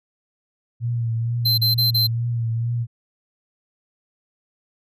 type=tone with vibrato; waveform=sine; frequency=116.54 Hz; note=A#2; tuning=in tune; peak=-20 dBFS; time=0.8-2.87 s; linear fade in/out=50 ms; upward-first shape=triangle; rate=2.2 Hz; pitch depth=49 cents each way
type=tone bursts; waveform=square; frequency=4100 Hz; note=C8; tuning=36 cents flat; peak=-17 dBFS; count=4; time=1.45-2.072 s; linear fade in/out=10 ms; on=130 ms; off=34 ms
effects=none